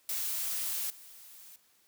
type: noise with level steps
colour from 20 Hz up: blue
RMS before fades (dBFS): -34 / -52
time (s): 0.09-1.56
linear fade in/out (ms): 2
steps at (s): 0.9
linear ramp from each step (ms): 2
effects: white hiss -67 dBFS RMS until 1.87 s + high-pass 80 Hz 12 dB/octave